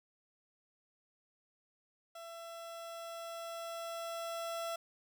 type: tone with level ramp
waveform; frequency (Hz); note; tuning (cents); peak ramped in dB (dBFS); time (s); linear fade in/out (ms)
30% pulse; 670; E5; +28; -44 to -34; 2.15-4.76; 5
effects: none